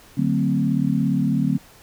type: chord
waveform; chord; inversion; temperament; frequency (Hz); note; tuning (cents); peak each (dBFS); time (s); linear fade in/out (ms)
sine; D dominant seventh; none; equal with one note detuned; 146.83 / 185 / 224.8 / 261.6; D3 / F#3 / A3 / C4; 0 / 0 / +37 / 0; -23; 0.17-1.58; 10
effects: pink hiss -49 dBFS RMS until 1.82 s